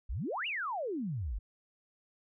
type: exponential two-way sweep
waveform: sine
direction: up then down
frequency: 43.14 to 2960 to 43.14 Hz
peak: -33 dBFS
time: 0.09-1.39 s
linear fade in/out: 10 ms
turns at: 0.47 s
effects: none